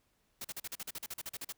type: noise bursts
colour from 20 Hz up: white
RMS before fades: -41 dBFS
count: 15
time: 0.41-1.524 s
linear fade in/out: 5 ms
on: 36 ms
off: 41 ms
effects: pink hiss -75 dBFS RMS until 1.57 s